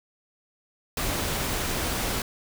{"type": "noise", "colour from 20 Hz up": "pink", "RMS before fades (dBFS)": -28, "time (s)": [0.97, 2.22], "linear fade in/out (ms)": 2, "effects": []}